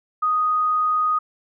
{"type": "tone", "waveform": "sine", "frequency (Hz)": 1244.5, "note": "D#6", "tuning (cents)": 0, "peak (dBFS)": -17, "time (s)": [0.22, 1.19], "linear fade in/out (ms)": 10, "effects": []}